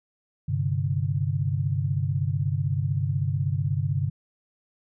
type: chord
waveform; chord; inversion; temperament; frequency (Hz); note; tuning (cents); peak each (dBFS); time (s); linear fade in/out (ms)
sine; G suspended fourth; none; equal; 98 / 130.81 / 146.83; G2 / C3 / D3; 0 / 0 / 0; -27; 0.48-4.1; 10
effects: none